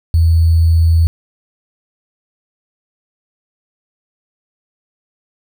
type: tone with sample-and-hold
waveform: sine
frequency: 82.41 Hz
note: E2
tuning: in tune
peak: -7 dBFS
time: 0.14-1.07 s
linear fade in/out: 0 ms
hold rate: 4410 Hz
effects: none